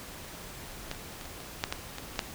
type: clicks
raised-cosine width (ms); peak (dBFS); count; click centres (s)
0.2; -17 / -28 / -25 / -26 / -27 / -10 / -13 / -20 / -26 / -10; 10; 0.914 / 0.948 / 1.212 / 1.256 / 1.404 / 1.639 / 1.725 / 1.984 / 2.158 / 2.192
effects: pink hiss -44 dBFS RMS until 2.34 s